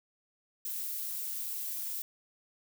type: noise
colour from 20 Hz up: violet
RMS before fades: -37 dBFS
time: 0.65-2.02 s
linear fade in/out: 2 ms
effects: none